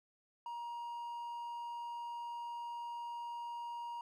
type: tone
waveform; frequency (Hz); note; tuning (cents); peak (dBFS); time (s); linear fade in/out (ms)
triangle; 946; A#5; +25; -39; 0.46-4.01; 2
effects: none